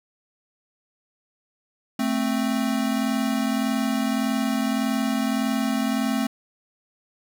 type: tone pair together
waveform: square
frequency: 220.7 / 262.4 Hz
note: A3 / C4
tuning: +5 / +5 cents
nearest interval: minor third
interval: 300 cents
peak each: -25 dBFS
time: 1.99-6.27 s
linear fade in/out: 5 ms
effects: none